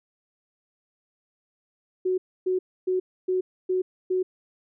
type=tone bursts; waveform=sine; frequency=370 Hz; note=F#4; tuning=in tune; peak=-21 dBFS; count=6; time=2.05-4.23 s; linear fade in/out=10 ms; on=130 ms; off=280 ms; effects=none